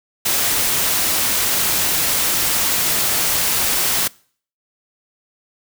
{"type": "noise", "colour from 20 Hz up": "white", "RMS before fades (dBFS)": -18, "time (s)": [0.25, 4.08], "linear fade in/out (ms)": 10, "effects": ["noise-tail reverb RT60 0.5 s tail -24 dB re dry"]}